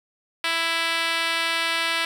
5% pulse tone with band-pass filter, 331.2 Hz, E4, 8 cents sharp, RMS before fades -24 dBFS, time 0.44-2.05 s, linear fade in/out 2 ms, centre 2600 Hz, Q 0.54, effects 7-bit

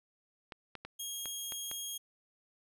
clicks, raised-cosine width 0.3 ms, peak -27 dBFS, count 6, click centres 0.522 / 0.753 / 0.85 / 1.257 / 1.522 / 1.714 s
15% pulse tone, 3262 Hz, G#7, 32 cents flat, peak -31 dBFS, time 0.99-1.98 s, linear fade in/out 10 ms
effects none

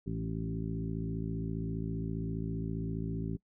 harmonic tone with a mistuned harmonic, 55 Hz, A1, in tune, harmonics 1 / 2 / 3 / 4 / 5 / 6 / 7, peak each -41 / -39 / -37 / -43 / -41 / -50 / -45 dBFS, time 0.06-3.37 s, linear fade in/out 10 ms, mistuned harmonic 4, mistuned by -27 cents, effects noise-tail reverb RT60 0.1 s tail -23 dB re dry

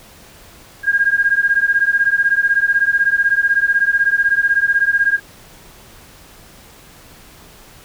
sine beating tone pair, 1614 / 1630 Hz, G#6 / G#6, -50 / -33 cents, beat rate 16 Hz, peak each -15 dBFS, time 0.83-5.2 s, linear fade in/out 50 ms, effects pink hiss -43 dBFS RMS until 7.84 s

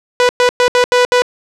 sawtooth tone bursts at uneven times, 493.7 Hz, B4, 1 cent flat, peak -4 dBFS, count 6, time 0.2-0.29 / 0.4-0.49 / 0.6-0.68 / 0.75-0.84 / 0.92-1.05 / 1.12-1.22 s, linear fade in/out 0 ms, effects low-pass 6000 Hz 12 dB/octave

